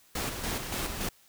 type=noise with tremolo; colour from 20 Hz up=pink; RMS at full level=-32 dBFS; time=0.15-1.09 s; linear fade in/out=5 ms; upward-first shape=square; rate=3.5 Hz; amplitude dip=45%; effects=white hiss -61 dBFS RMS until 1.28 s